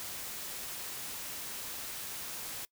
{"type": "noise", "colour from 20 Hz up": "white", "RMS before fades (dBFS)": -41, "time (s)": [0, 2.65], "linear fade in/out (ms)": 0, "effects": ["noise-tail reverb RT60 0.1 s tail -23 dB re dry"]}